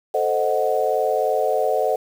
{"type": "chord", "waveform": "sine", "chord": "A diminished seventh", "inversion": "none", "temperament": "equal", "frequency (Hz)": [440, 523.3, 622.3, 740], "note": ["A4", "C5", "Eb5", "Gb5"], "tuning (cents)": [0, 0, 0, 0], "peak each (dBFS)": -23, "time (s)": [0.14, 1.96], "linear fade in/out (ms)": 5, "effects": ["7-bit"]}